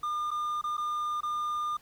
triangle tone with dropouts, 1207 Hz, D6, 47 cents sharp, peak -27 dBFS, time 0.03-1.77 s, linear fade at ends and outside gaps 5 ms, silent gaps 0.307-0.313 / 0.614-0.639 / 0.77-0.778 / 1.207-1.231 s, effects pink hiss -60 dBFS RMS until 1.81 s

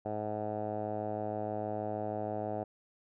10% pulse tone with low-pass filter, 106.3 Hz, G#2, 41 cents sharp, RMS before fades -36 dBFS, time 0.05-2.64 s, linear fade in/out 10 ms, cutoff 730 Hz, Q 4.1, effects none

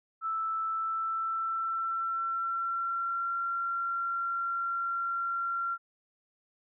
sine tone with pitch glide, 1318.5 to 1372.1 Hz, E6 to F6, 0 to -31 cents, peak -29 dBFS, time 0.21-5.78 s, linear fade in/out 50 ms, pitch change +69 cents, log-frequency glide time 0.62-3.35 s, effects none

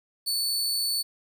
sawtooth tone, 4469 Hz, C#8, 13 cents sharp, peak -22 dBFS, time 0.26-1.03 s, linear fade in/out 20 ms, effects 10-bit

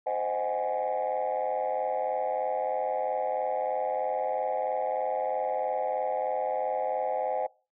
sine chord, Ab dominant seventh, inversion first, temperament just, 519.1 / 623 / 747.5 / 830.6 Hz, C5 / Eb5 / Gb5 / Ab5, -14 / +2 / +17 / 0 cents, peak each -31 dBFS, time 0.06-7.47 s, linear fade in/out 10 ms, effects noise-tail reverb RT60 0.3 s tail -21 dB re dry + tanh soft clip ceiling -21 dBFS

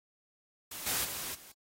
white noise with level steps, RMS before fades -42 / -32 / -39 / -53 dBFS, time 0.71-1.52 s, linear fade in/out 5 ms, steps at 0.86 / 1.04 / 1.34 s, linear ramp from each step 10 ms, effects AAC 48 kbps

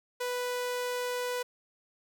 sawtooth tone, 493.9 Hz, B4, in tune, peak -27 dBFS, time 0.2-1.43 s, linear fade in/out 10 ms, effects none

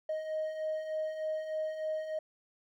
triangle beating tone pair, 622.3 / 625.6 Hz, D#5 / D#5, 0 / +9 cents, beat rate 3.3 Hz, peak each -38 / -31 dBFS, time 0.09-2.19 s, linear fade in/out 5 ms, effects tanh soft clip ceiling -26 dBFS

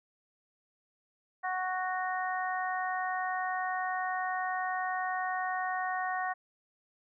harmonic tone, 370 Hz, F#4, in tune, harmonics 2 / 3 / 4 / 5, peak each -33 / -37 / -40 / -37 dBFS, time 1.43-6.34 s, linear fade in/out 20 ms, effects none

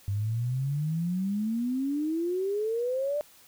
sine exponential sweep, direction up, 98 to 600 Hz, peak -26 dBFS, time 0.08-3.21 s, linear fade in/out 0 ms, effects white hiss -56 dBFS RMS until 3.47 s

